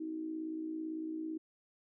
sine tone with amplitude modulation, 316.9 Hz, D#4, 32 cents sharp, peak -34 dBFS, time 0-1.38 s, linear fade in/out 10 ms, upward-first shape sine, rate 57.9 Hz, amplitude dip 60%, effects none

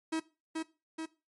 45% pulse tone with echo, 320.6 Hz, E4, 48 cents flat, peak -30 dBFS, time 0.12-0.2 s, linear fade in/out 10 ms, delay 430 ms, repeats 2, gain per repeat -3 dB, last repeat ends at 1.06 s, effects noise-tail reverb RT60 0.3 s tail -19 dB re dry + MP3 48 kbps

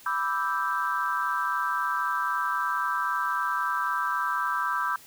sine chord, E minor seventh, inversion second, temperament equal, 987.8 / 1174.7 / 1318.5 / 1568 Hz, B5 / D6 / E6 / G6, 0 / 0 / 0 / 0 cents, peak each -30 dBFS, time 0.06-4.96 s, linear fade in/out 2 ms, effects tanh soft clip ceiling -14 dBFS + white hiss -51 dBFS RMS until 5.06 s

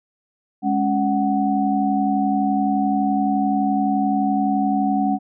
sine tone cluster, 207 / 278.7 / 745 Hz, G#3 / C#4 / F#5, -5 / +9 / +12 cents, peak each -21 dBFS, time 0.62-5.19 s, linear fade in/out 50 ms, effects none

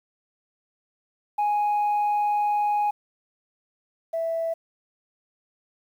sine tone pair in turn, 830.6 / 659.2 Hz, G#5 / E5, 0 / 0 cents, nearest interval major third, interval 400 cents, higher first, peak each -18 / -23 dBFS, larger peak first, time 1.38-2.91 / 4.13-4.54 s, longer first, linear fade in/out 10 ms, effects tanh soft clip ceiling -19 dBFS + 9-bit

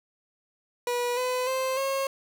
30% pulse tone with pitch steps, 486.1 / 504.1 / 522.8 / 542.2 Hz, B4 / B4 / C5 / C#5, -28 / +35 / -1 / -38 cents, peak -23 dBFS, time 0.87-2.07 s, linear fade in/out 2 ms, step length 300 ms, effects none

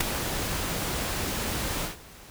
pink noise with ADSR envelope, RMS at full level -19 dBFS, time 0-1.97 s, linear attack 9 ms, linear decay 5 ms, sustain -11 dB, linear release 140 ms, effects pink hiss -48 dBFS RMS until 2.3 s

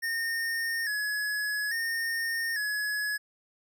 square tone with vibrato, 1760 Hz, A6, in tune, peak -29 dBFS, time 0.02-3.18 s, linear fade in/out 20 ms, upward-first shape square, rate 0.59 Hz, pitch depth 70 cents each way, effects none

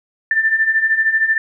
sine beating tone pair, 1769 / 1782 Hz, A6 / A6, +9 / +22 cents, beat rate 13 Hz, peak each -19 / -14 dBFS, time 0.31-1.38 s, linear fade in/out 2 ms, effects none

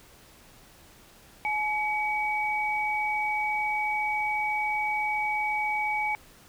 sine tone pair together, 849 / 2267 Hz, G#5 / C#7, +38 / +38 cents, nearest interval octave + perfect fourth, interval 1700 cents, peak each -28 dBFS, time 1.45-6.15 s, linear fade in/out 0 ms, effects pink hiss -54 dBFS RMS until 6.48 s

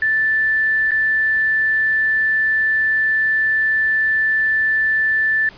sine tone with dropouts, 1760 Hz, A6, in tune, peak -14 dBFS, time 0.02-5.49 s, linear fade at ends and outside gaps 2 ms, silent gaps 0.909-0.917 s, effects pink hiss -43 dBFS RMS until 5.57 s + resampled to 11025 Hz

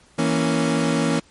30% pulse chord, A# diminished, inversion second, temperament equal, 164.81 / 233.1 / 277.2 Hz, E3 / A#3 / C#4, 0 / 0 / 0 cents, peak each -20 dBFS, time 0.18-1.2 s, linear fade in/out 10 ms, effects pink hiss -54 dBFS RMS until 1.3 s + MP3 48 kbps

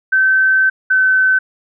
sine tone pair in turn, 1540 / 1525 Hz, G6 / G6, -31 / -48 cents, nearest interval unison, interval 17 cents, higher first, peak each -9 dBFS, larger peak neither, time 0.12-0.7 / 0.9-1.39 s, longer first, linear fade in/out 10 ms, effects none

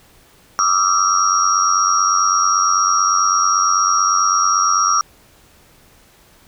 sine tone cluster, 1160 / 1249 / 1345 / 5640 Hz, D6 / D#6 / E6 / F8, -22 / +6 / +34 / +16 cents, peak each -18 dBFS, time 0.59-5.01 s, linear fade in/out 0 ms, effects pink hiss -50 dBFS RMS until 6.47 s

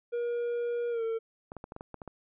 triangle tone with pitch glide, 476.3 to 451.9 Hz, A#4 to A4, +37 to +46 cents, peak -27 dBFS, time 0.12-1.19 s, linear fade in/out 20 ms, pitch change -91 cents, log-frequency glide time 0.9-1.03 s
clicks, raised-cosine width 1 ms, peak -27 dBFS, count 9, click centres 1.519 / 1.567 / 1.641 / 1.721 / 1.764 / 1.809 / 1.943 / 2.018 / 2.077 s
effects resampled to 8000 Hz

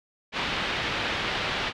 white low-pass noise, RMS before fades -29 dBFS, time 0.32-1.73 s, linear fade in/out 50 ms, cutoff 3500 Hz, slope 24 dB/octave, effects none

